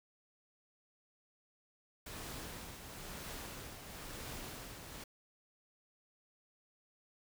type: noise with tremolo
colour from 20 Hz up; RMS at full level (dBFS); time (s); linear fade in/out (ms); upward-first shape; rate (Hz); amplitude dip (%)
pink; -45; 2.06-5.04; 5; triangle; 1; 50
effects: none